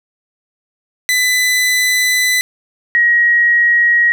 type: tone pair in turn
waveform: sawtooth / sine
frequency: 2001 / 1895.2 Hz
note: B6 / A#6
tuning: +22 / +28 cents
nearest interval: minor second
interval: 94 cents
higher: first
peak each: -8 dBFS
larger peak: neither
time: 1.09-2.41 / 2.95-4.12 s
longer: first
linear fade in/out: 0 ms
effects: none